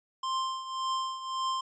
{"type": "tone with tremolo", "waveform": "square", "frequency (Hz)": 1050, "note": "C6", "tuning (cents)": 6, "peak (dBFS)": -28, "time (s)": [0.23, 1.61], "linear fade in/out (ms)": 5, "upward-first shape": "triangle", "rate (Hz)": 1.8, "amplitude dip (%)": 75, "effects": ["resampled to 16000 Hz"]}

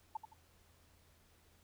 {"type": "tone with echo", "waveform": "sine", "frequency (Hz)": 880, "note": "A5", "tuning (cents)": 0, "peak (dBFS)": -36, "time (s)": [0.15, 0.17], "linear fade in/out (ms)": 5, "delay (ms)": 83, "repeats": 2, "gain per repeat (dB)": -9, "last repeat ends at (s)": 0.336, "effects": ["added 83 Hz sine -70 dBFS peak until 1.63 s", "pink hiss -69 dBFS RMS until 1.63 s"]}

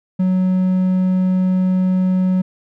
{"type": "tone", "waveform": "triangle", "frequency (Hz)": 185.2, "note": "F#3", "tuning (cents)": 2, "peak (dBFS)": -11, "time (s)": [0.19, 2.42], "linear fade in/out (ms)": 10, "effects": []}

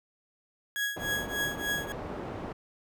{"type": "tone with tremolo", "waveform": "35% pulse", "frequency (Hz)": 1661.2, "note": "G#6", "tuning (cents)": 0, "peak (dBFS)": -25, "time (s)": [0.76, 1.92], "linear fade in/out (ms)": 0, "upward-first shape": "triangle", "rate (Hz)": 3.4, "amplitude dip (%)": 95}
{"type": "low-pass noise", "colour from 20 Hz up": "white", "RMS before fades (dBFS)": -38, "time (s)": [0.96, 2.53], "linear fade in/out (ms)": 10, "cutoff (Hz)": 680, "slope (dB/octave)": 12}
{"effects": []}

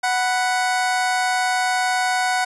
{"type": "tone pair together", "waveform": "25% pulse", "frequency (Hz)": [740.9, 987.8], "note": ["F#5", "B5"], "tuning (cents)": [2, 0], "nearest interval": "perfect fourth", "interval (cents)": 498, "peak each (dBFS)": [-15, -24], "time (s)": [0.03, 2.45], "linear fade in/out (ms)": 10, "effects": ["resampled to 24000 Hz"]}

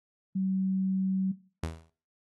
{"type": "tone", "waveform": "sine", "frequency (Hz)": 190, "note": "F#3", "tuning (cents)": 46, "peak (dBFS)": -26, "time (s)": [0.35, 1.32], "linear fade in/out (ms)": 10}
{"type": "tone with exponential decay", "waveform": "sawtooth", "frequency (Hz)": 81.3, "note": "E2", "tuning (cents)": -23, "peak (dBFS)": -24, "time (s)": [1.63, 1.9], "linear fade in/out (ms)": 5, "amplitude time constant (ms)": 57}
{"effects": ["noise-tail reverb RT60 0.4 s tail -17 dB re dry", "AAC 32 kbps"]}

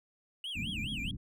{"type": "tone with vibrato", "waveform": "triangle", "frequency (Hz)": 2800, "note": "F7", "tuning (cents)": 4, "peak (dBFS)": -35, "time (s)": [0.44, 1.11], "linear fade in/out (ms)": 2, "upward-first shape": "sine", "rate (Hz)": 4.8, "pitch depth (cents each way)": 300}
{"type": "low-pass noise", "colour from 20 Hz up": "white", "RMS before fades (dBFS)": -39, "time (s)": [0.55, 1.17], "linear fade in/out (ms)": 10, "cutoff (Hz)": 260, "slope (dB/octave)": 48}
{"effects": []}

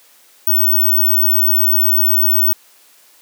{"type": "tone", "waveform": "sine", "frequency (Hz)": 15804, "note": "B9", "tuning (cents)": 0, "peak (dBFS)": -10, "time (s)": [0.47, 2.53], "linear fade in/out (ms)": 2, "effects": ["white hiss -49 dBFS RMS until 3.21 s", "high-pass 300 Hz 12 dB/octave"]}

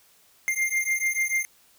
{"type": "beating tone pair", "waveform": "square", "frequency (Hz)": [2103, 2109.8], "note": ["C7", "C7"], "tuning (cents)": [8, 14], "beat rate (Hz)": 6.8, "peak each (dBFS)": -27, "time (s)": [0.48, 1.45], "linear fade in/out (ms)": 0, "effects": ["white hiss -59 dBFS RMS until 1.78 s"]}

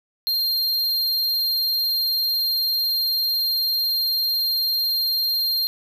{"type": "tone", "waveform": "square", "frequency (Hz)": 4194, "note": "C8", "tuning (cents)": 3, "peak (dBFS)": -20, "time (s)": [0.27, 5.67], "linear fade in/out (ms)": 0, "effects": ["8-bit"]}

